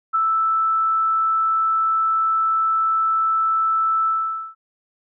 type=tone with ADSR envelope; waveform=sine; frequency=1318.5 Hz; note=E6; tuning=in tune; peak=-14 dBFS; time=0.13-4.55 s; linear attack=22 ms; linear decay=11 ms; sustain=-2 dB; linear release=480 ms; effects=none